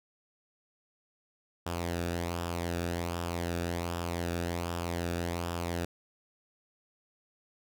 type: tone with flanger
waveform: sawtooth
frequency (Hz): 85.9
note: F2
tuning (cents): -28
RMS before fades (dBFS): -34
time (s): 1.66-5.85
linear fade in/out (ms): 5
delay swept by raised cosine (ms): 0.47 to 0.98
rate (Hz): 1.3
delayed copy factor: -0.55
effects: none